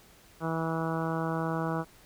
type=harmonic tone; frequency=162.8 Hz; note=E3; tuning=21 cents flat; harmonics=1 / 2 / 3 / 4 / 5 / 6 / 7 / 8 / 9; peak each=-32 / -35 / -37 / -38 / -39 / -40 / -40 / -41 / -42 dBFS; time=0.4-1.85 s; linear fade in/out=50 ms; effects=pink hiss -57 dBFS RMS until 2.05 s